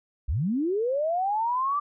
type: linear sweep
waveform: sine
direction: up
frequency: 49.62 to 1184 Hz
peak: -23 dBFS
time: 0.28-1.8 s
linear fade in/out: 10 ms
effects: none